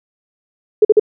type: tone bursts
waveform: sine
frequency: 426.5 Hz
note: G#4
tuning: 46 cents sharp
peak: -4 dBFS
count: 3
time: 0.82-0.997 s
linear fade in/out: 5 ms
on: 29 ms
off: 45 ms
effects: none